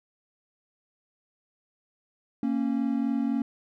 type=tone pair together; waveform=triangle; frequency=231.5 / 275.3 Hz; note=A#3 / C#4; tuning=-12 / -12 cents; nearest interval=minor third; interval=300 cents; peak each=-25 dBFS; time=2.43-3.42 s; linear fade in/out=2 ms; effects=none